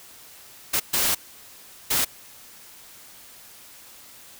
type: noise bursts at uneven times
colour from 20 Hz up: white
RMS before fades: -22 dBFS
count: 3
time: 0.73-0.8 / 0.93-1.15 / 1.9-2.05 s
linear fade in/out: 10 ms
effects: white hiss -47 dBFS RMS until 4.39 s